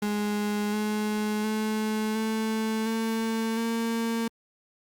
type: tone with pitch steps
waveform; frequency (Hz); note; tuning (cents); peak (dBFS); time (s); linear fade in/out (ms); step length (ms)
35% pulse; 208 / 212 / 216.1 / 220.2 / 224.5 / 228.8; G#3 / G#3 / A3 / A3 / A3 / A#3; +3 / +36 / -31 / +2 / +35 / -32; -24; 0.02-4.28; 5; 710
effects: Opus 48 kbps